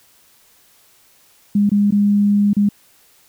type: tone with dropouts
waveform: sine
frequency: 204.1 Hz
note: G#3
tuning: 30 cents flat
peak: -11 dBFS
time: 1.55-2.69 s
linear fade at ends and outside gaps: 5 ms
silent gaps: 1.694-1.716 / 1.908-1.922 / 2.533-2.566 s
effects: white hiss -53 dBFS RMS until 3.28 s